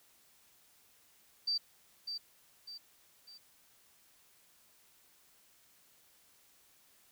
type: tone with echo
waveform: sine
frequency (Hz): 4654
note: D8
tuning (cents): -17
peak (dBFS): -30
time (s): 1.47-1.58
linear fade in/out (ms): 10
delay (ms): 600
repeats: 3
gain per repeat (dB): -7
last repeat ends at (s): 3.38
effects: white hiss -66 dBFS RMS until 7.11 s